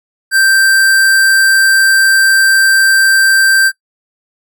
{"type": "tone", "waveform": "square", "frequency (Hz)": 1568, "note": "G6", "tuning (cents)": 0, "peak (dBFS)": -7, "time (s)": [0.31, 3.72], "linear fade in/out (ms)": 50, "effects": ["noise-tail reverb RT60 0.1 s tail -19 dB re dry"]}